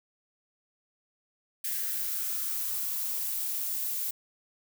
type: noise with high-pass filter sweep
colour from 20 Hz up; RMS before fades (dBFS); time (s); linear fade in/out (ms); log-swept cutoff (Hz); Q
violet; -32; 1.64-4.11; 5; 1800 to 560; 3.6
effects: none